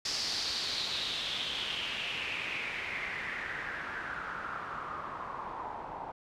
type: noise with low-pass filter sweep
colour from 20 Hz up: white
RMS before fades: -37 dBFS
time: 0.05-6.12 s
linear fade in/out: 5 ms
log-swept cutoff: 5100 to 840 Hz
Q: 4.6
effects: none